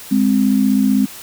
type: tone pair together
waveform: sine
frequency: 205.8 / 261.6 Hz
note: G#3 / C4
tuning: -16 / 0 cents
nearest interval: major third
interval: 416 cents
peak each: -14 dBFS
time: 0.11-1.06 s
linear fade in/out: 10 ms
effects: white hiss -35 dBFS RMS until 1.22 s